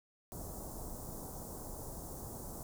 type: band-stop noise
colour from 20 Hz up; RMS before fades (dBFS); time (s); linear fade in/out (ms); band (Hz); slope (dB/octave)
pink; -45; 0.32-2.63; 0; 970 to 6800; 24
effects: none